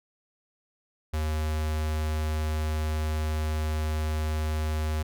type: tone with notch filter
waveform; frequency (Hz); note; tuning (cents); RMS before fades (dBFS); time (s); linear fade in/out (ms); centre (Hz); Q
square; 77.4; D#2; -9; -28; 1.13-5.03; 10; 280; 1.9
effects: none